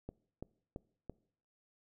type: click train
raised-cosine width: 2 ms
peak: -29 dBFS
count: 4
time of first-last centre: 0.09-1.097 s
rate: 2.98 Hz
effects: noise-tail reverb RT60 0.6 s tail -23 dB re dry